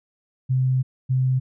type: tone pair in turn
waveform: sine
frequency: 129.6 / 129.6 Hz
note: C3 / C3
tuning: -16 / -16 cents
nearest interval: unison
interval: 0 cents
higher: neither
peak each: -17 dBFS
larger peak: neither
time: 0.49-0.83 / 1.09-1.4 s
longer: first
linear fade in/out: 20 ms
effects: none